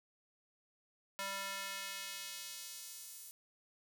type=tone with high-pass filter sweep; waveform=square; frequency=196 Hz; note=G3; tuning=in tune; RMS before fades=-45 dBFS; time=1.19-3.31 s; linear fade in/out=0 ms; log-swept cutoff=960 to 9400 Hz; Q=0.76; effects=none